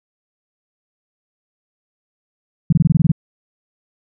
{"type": "tone bursts", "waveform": "sine", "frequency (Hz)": 158.9, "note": "D#3", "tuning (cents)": 37, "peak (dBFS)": -8, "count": 9, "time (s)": [2.7, 3.118], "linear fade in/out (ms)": 5, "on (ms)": 26, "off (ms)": 23, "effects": []}